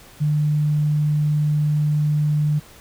sine tone, 150 Hz, D3, 37 cents sharp, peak -16 dBFS, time 0.2-2.6 s, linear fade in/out 20 ms, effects pink hiss -46 dBFS RMS until 2.8 s

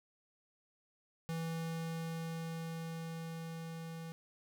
square tone with level ramp, 164.2 Hz, E3, 6 cents flat, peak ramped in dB -37 to -44 dBFS, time 1.29-4.12 s, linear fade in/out 0 ms, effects none

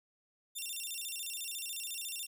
10% pulse tone with vibrato, 3134 Hz, G7, 1 cent flat, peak -31 dBFS, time 0.55-2.27 s, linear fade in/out 20 ms, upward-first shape square, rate 14 Hz, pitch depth 230 cents each way, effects none

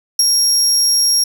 30% pulse tone with ADSR envelope, 5588 Hz, F8, in tune, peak -4 dBFS, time 0.19-1.24 s, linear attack 4 ms, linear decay 33 ms, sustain -3 dB, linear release 6 ms, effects none

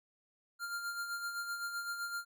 square tone with tremolo, 1396.9 Hz, F6, in tune, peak -36 dBFS, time 0.59-2.25 s, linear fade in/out 50 ms, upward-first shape sine, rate 7.8 Hz, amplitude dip 50%, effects none

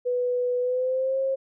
sine tone with pitch glide, 493.9 to 535.5 Hz, B4 to C5, 0 to +40 cents, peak -22 dBFS, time 0.05-1.36 s, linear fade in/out 20 ms, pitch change +140 cents, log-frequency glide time 0.6-1.18 s, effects none

